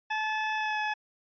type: tone with pitch glide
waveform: 20% pulse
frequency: 865 to 851.6 Hz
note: A5 to G#5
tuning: -30 to +43 cents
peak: -23 dBFS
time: 0.1-0.94 s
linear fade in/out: 10 ms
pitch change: -27 cents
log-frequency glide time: 0.56-0.79 s
effects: resampled to 11025 Hz